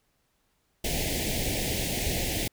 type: band-stop noise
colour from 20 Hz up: pink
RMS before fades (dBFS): -29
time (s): 0.84-2.48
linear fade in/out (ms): 5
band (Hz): 770 to 1900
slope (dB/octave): 48
effects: pink hiss -72 dBFS RMS until 2.52 s